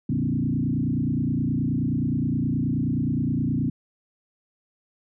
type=tone with frequency modulation; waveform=sine; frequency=196 Hz; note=G3; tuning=in tune; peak=-21 dBFS; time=0.09-3.7 s; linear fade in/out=5 ms; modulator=29.5 Hz; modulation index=3; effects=none